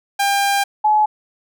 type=tone pair in turn; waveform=sawtooth / sine; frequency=799 / 851.6 Hz; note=G5 / G#5; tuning=+33 / +43 cents; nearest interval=minor second; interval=110 cents; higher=second; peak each=-11 dBFS; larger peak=neither; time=0.19-0.64 / 0.84-1.06 s; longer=first; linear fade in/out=10 ms; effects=none